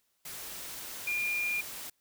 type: tone in noise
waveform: sine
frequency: 2409 Hz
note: D7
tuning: 43 cents sharp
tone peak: -29 dBFS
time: 1.07-1.61 s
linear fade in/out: 5 ms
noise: white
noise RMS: -42 dBFS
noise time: 0.25-1.9 s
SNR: +10 dB
effects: white hiss -75 dBFS RMS until 2 s